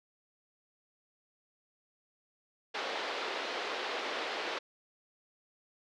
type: band-pass noise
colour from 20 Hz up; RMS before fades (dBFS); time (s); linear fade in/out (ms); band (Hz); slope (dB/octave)
pink; -37; 2.74-4.59; 10; 380 to 4300; 24
effects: none